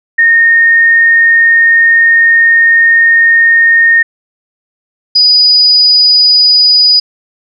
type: tone pair in turn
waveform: sine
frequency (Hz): 1841 / 4940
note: A#6 / D#8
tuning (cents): -22 / -13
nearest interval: octave + perfect fourth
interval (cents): 1709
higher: second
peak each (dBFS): -3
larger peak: neither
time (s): 0.18-4.03 / 5.15-7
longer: first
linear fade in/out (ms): 10
effects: none